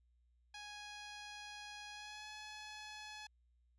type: tone with pitch glide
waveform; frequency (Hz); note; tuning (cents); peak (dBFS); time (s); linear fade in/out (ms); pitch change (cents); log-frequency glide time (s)
10% pulse; 830.6 to 849.5; G#5 to G#5; 0 to +39; -40; 0.54-3.27; 5; +39; 1.91-2.28
effects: added 60 Hz sine -70 dBFS peak until 3.78 s + resampled to 22050 Hz